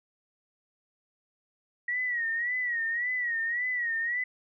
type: tone with vibrato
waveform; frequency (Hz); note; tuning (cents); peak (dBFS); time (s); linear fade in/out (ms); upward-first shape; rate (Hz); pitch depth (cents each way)
sine; 1909; A#6; +41; -27; 1.88-4.24; 5; sine; 1.8; 91
effects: none